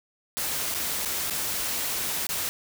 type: noise with dropouts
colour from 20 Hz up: white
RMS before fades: -29 dBFS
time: 0.37-2.49 s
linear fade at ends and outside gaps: 0 ms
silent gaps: 0.741-0.747 / 1.05-1.057 / 1.299-1.307 / 2.268-2.291 s
effects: none